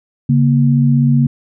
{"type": "tone pair together", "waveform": "sine", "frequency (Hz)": [140.1, 236], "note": ["C#3", "A#3"], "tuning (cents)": [19, 22], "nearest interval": "major sixth", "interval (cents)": 903, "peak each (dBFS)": [-10, -13], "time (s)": [0.29, 1.27], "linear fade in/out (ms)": 5, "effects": []}